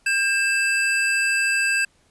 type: tone pair together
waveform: square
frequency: 1600.8 / 2637 Hz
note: G6 / E7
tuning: +36 / 0 cents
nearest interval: major sixth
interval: 864 cents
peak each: -22 dBFS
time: 0.06-1.85 s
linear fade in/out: 5 ms
effects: pink hiss -61 dBFS RMS until 2.1 s + resampled to 24000 Hz